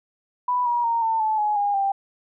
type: tone with pitch steps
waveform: sine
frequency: 989 / 957.5 / 927 / 897.5 / 869 / 841.3 / 814.5 / 788.6 Hz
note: B5 / A#5 / A#5 / A5 / A5 / G#5 / G#5 / G5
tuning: +2 / +46 / -10 / +34 / -22 / +22 / -34 / +10 cents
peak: -19 dBFS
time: 0.48-1.92 s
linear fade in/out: 5 ms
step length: 180 ms
effects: none